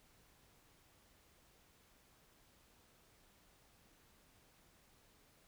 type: silence
effects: pink hiss -69 dBFS RMS until 5.47 s